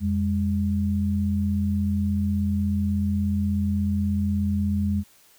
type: tone pair together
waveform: sine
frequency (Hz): 87 / 203.5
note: F2 / G#3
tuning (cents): -6 / -35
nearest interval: octave + minor third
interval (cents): 1471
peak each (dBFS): -24 / -23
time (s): 0-5.04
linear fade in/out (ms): 50
effects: white hiss -56 dBFS RMS until 5.38 s